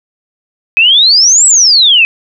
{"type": "exponential two-way sweep", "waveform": "sine", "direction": "up then down", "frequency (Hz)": [2499, 7950, 2499], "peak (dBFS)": -3, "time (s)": [0.77, 2.05], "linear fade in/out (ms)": 0, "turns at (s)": 1.46, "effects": []}